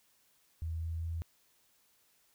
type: tone with pitch steps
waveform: sine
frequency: 81.4 / 82.2 / 82.8 Hz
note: E2 / E2 / E2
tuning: -21 / -4 / +8 cents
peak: -34 dBFS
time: 0.62-1.22 s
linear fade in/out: 0 ms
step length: 200 ms
effects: white hiss -70 dBFS RMS until 2.34 s